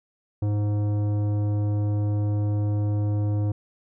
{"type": "tone with tanh clipping", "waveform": "sine", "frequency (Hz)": 103.83, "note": "G#2", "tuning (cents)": 0, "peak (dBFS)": -23, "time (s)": [0.42, 3.52], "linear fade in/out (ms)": 5, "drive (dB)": 13, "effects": []}